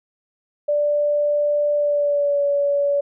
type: tone with pitch glide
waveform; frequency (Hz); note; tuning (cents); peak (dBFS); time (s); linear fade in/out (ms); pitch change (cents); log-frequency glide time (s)
sine; 587.3 to 569.6; D5 to C#5; 0 to +47; -16; 0.68-3.01; 10; -53; 1.75-2.43
effects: none